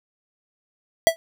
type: tone with exponential decay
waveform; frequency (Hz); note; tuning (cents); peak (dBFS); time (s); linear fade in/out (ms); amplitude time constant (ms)
square; 657; E5; -6; -8; 1.07-1.16; 0; 19
effects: none